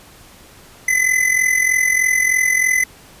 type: tone with amplitude modulation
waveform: square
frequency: 2022 Hz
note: B6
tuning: 40 cents sharp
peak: -11 dBFS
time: 0.88-2.84 s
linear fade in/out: 5 ms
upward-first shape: sine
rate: 43.2 Hz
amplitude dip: 70%
effects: pink hiss -44 dBFS RMS until 3.2 s + resampled to 32000 Hz